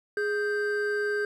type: tone pair together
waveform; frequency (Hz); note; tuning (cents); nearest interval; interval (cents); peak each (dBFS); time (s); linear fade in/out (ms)
triangle; 415.3 / 1571.3; G#4 / G6; 0 / +4; octave + major seventh; 2304; -25 / -28; 0.17-1.25; 2
effects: none